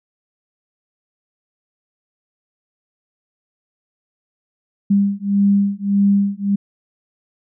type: beating tone pair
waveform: sine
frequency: 199.2 / 200.9 Hz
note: G3 / G3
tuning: +28 / +43 cents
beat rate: 1.7 Hz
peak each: -16 dBFS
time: 4.9-6.56 s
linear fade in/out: 10 ms
effects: none